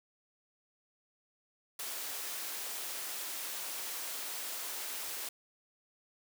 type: high-pass noise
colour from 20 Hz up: white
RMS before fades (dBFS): -40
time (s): 1.79-5.29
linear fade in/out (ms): 5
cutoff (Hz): 370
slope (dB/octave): 12
effects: none